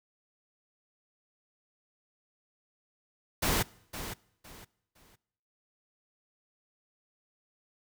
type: noise with echo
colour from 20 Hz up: pink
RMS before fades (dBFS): -28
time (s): 3.42-3.63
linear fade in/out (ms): 10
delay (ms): 510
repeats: 3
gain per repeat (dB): -11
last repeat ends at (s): 5.16
effects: noise-tail reverb RT60 0.8 s tail -23 dB re dry